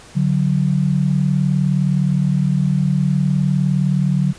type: tone pair together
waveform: sine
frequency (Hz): 144.58 / 184.1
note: D3 / F#3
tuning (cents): -27 / -8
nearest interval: major third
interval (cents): 419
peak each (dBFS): -16 / -17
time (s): 0.15-4.33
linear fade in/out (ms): 20
effects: pink hiss -42 dBFS RMS until 4.38 s + resampled to 22050 Hz